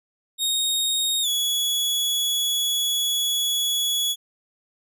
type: tone with pitch glide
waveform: sawtooth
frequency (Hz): 3729 to 3380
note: A#7 to G#7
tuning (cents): 0 to +30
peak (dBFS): -18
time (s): 0.38-4.16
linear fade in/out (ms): 50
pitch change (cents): -170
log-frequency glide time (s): 1.22-1.28
effects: none